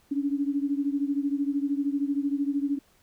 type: beating tone pair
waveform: sine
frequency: 279 / 292 Hz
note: C#4 / D4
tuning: +11 / -10 cents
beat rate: 13 Hz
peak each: -26 / -29 dBFS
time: 0.11-2.79 s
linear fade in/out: 10 ms
effects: pink hiss -63 dBFS RMS until 3.02 s